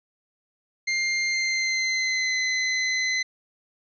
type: tone with pitch glide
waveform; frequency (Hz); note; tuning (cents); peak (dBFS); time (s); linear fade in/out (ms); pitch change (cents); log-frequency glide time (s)
sawtooth; 2100 to 2036; C7 to C7; +6 to -48; -19; 0.87-3.23; 10; -54; 1.3-2.38
effects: resampled to 16000 Hz